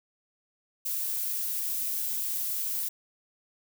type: noise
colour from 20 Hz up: violet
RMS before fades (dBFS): -31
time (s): 0.85-2.89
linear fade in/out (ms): 10
effects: none